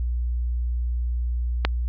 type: click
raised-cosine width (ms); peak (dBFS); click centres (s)
0.3; -4; 1.65
effects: added 60 Hz sine -22 dBFS peak until 1.88 s + resampled to 11025 Hz